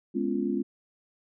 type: chord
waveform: sine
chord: C# dominant seventh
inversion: second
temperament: just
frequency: 207.9 / 249.5 / 277.2 / 346.5 Hz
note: G#3 / B3 / C#4 / E#4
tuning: +2 / +18 / 0 / -14 cents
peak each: -31 dBFS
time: 0.14-0.63 s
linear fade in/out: 20 ms
effects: none